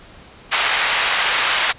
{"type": "band-pass noise", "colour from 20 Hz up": "white", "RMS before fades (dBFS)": -18, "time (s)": [0.51, 1.73], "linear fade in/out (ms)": 20, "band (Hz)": [880, 3100], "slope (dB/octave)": 12, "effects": ["pink hiss -43 dBFS RMS until 1.78 s", "resampled to 8000 Hz"]}